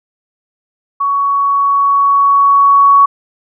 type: tone with level ramp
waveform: sine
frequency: 1120 Hz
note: C#6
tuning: 18 cents sharp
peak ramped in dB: -11 to -3 dBFS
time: 1-3.06 s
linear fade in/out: 10 ms
effects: none